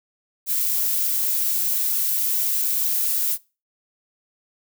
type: noise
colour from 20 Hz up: violet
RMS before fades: -22 dBFS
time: 0.46-3.38 s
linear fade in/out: 50 ms
effects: noise-tail reverb RT60 0.3 s tail -22 dB re dry